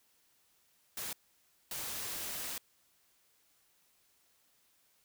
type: noise bursts at uneven times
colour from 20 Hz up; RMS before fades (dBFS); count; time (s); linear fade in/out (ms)
white; -40; 2; 0.97-1.13 / 1.71-2.58; 2
effects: white hiss -71 dBFS RMS until 5.04 s